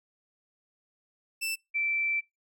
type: tone pair in turn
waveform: sawtooth / sine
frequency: 2660 / 2334 Hz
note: E7 / D7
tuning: +15 / -11 cents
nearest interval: major second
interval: 226 cents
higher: first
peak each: -26 dBFS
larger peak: neither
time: 1.41-1.56 / 1.74-2.21 s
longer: second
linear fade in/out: 20 ms
effects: noise-tail reverb RT60 0.2 s tail -25 dB re dry